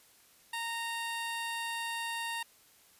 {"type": "tone", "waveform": "15% pulse", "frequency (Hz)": 925, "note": "A#5", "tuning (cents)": -14, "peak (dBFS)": -28, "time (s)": [0.53, 2.43], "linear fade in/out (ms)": 5, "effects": ["white hiss -62 dBFS RMS until 2.99 s", "resampled to 32000 Hz"]}